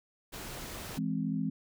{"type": "noise", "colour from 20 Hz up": "pink", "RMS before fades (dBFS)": -42, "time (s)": [0.32, 0.99], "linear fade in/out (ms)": 20}
{"type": "chord", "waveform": "sine", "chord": "E augmented", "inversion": "none", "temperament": "equal", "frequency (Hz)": [164.81, 207.7, 261.6], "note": ["E3", "G#3", "B#3"], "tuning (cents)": [0, 0, 0], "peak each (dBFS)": -34, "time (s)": [0.97, 1.5], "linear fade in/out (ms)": 5}
{"effects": []}